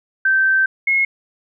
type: tone pair in turn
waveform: sine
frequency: 1554 / 2166 Hz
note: G6 / C#7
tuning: -16 / -41 cents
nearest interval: tritone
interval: 575 cents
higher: second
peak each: -12 / -13 dBFS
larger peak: first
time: 0.25-0.66 / 0.87-1.05 s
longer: first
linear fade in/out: 5 ms
effects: none